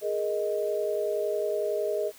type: chord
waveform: sine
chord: Ab suspended second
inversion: none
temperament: equal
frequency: 415.3 / 466.2 / 622.3 Hz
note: Ab4 / Bb4 / Eb5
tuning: 0 / 0 / 0 cents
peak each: -29 / -33 / -29 dBFS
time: 0.01-2.12 s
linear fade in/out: 50 ms
effects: white hiss -52 dBFS RMS until 2.18 s